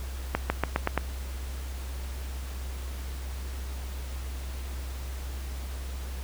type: accelerating click train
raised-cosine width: 0.5 ms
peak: -9 dBFS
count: 6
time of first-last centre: 0.35-0.977 s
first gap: 150 ms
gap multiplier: 0.91
effects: added 65 Hz sine -33 dBFS peak until 6.23 s + pink hiss -45 dBFS RMS until 6.23 s